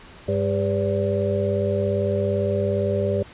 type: harmonic tone with a mistuned harmonic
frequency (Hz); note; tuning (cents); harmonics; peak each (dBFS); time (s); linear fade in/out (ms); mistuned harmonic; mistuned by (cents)
100; G2; +35; 1 / 2 / 4 / 5 / 6; -25 / -28 / -25 / -28 / -25; 0.28-3.23; 5; 6; -66
effects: pink hiss -45 dBFS RMS until 3.33 s + resampled to 8000 Hz